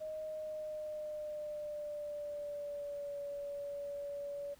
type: tone with pitch glide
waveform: sine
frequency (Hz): 622.3 to 570.7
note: D#5 to D5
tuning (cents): 0 to -50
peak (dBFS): -39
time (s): 0-4.55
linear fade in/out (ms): 20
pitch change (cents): -150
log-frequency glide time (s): 0.25-3.18
effects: pink hiss -64 dBFS RMS until 4.59 s